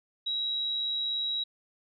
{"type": "tone", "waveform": "sine", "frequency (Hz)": 3861, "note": "B7", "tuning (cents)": -40, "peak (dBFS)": -28, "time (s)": [0.26, 1.44], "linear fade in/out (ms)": 10, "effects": []}